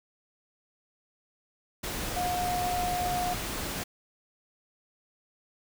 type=tone in noise; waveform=sine; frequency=717 Hz; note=F5; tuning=45 cents sharp; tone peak=-28 dBFS; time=2.16-3.34 s; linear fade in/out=10 ms; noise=pink; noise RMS=-34 dBFS; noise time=1.83-3.84 s; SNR=+3 dB; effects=none